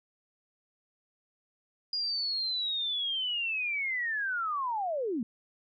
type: linear sweep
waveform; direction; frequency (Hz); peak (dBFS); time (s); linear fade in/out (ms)
sine; down; 4882 to 207.7; -29; 1.93-5.23; 2
effects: none